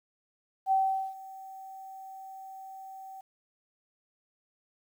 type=tone with ADSR envelope; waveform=sine; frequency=769 Hz; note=G5; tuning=33 cents flat; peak=-21 dBFS; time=0.66-3.21 s; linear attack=56 ms; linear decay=420 ms; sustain=-21 dB; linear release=6 ms; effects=10-bit